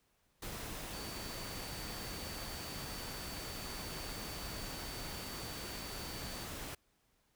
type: tone in noise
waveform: sine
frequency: 4547 Hz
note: C#8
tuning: 43 cents sharp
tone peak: -50 dBFS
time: 0.93-6.45 s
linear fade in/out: 5 ms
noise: pink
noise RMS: -44 dBFS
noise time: 0.42-6.75 s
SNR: -9 dB
effects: pink hiss -75 dBFS RMS until 7.35 s